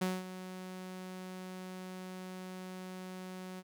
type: tone with ADSR envelope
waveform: sawtooth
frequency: 185 Hz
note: F#3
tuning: in tune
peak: -26 dBFS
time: 0.01-3.63 s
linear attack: 9 ms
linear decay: 210 ms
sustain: -13 dB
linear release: 44 ms
effects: none